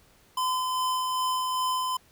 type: tone with tremolo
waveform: square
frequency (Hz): 1021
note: C6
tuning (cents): -43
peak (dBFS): -25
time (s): 0.37-1.97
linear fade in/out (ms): 5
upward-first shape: sine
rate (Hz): 2.5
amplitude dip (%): 25
effects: pink hiss -60 dBFS RMS until 2.11 s